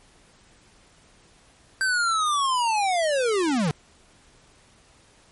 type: linear sweep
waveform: square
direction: down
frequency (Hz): 1568 to 138.59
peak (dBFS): -21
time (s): 1.81-3.71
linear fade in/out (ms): 0
effects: pink hiss -56 dBFS RMS until 5.31 s + MP3 48 kbps